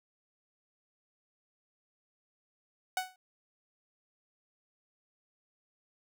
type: tone with exponential decay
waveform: sawtooth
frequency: 744 Hz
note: F#5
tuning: 9 cents sharp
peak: -23 dBFS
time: 2.97-3.16 s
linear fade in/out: 2 ms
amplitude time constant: 41 ms
effects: none